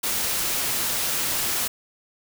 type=noise; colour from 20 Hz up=white; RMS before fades=-25 dBFS; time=0.03-1.68 s; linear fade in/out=10 ms; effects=none